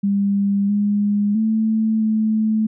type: tone with pitch steps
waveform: sine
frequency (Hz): 200 / 205.2 / 220 / 217.8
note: G3 / G#3 / A3 / A3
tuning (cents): +35 / -21 / 0 / -17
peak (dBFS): -15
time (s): 0.03-2.67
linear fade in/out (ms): 10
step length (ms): 660
effects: none